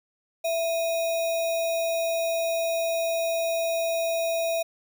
sine tone with sample-and-hold, 663 Hz, E5, 10 cents sharp, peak -23 dBFS, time 0.44-4.63 s, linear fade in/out 10 ms, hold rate 3150 Hz, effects none

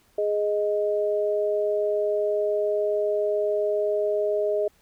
sine tone pair together, 415.8 / 623 Hz, G#4 / D#5, +2 / +2 cents, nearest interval perfect fifth, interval 700 cents, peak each -24 dBFS, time 0.18-4.68 s, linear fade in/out 5 ms, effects pink hiss -62 dBFS RMS until 4.81 s

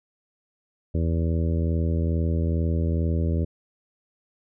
harmonic tone, 82.3 Hz, E2, 2 cents flat, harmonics 1 / 2 / 3 / 4 / 5 / 6 / 7, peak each -22 / -28 / -32 / -34 / -36 / -38 / -39 dBFS, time 0.94-3.45 s, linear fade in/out 10 ms, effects none

